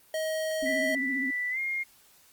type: tone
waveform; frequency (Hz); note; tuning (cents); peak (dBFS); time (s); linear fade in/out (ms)
square; 632; D#5; +27; -29; 0.14-0.95; 2
type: tone with vibrato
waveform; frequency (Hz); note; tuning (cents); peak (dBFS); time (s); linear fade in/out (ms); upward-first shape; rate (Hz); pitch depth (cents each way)
sine; 266.8; C4; +34; -31; 0.62-1.31; 10; triangle; 15; 96
type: tone with pitch glide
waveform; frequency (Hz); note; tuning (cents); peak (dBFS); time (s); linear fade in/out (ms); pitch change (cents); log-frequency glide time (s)
sine; 1975.5 to 2130; B6 to C7; 0 to +30; -28; 0.65-1.84; 20; +130; 1.5-1.59
effects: white hiss -59 dBFS RMS until 2.32 s + Opus 32 kbps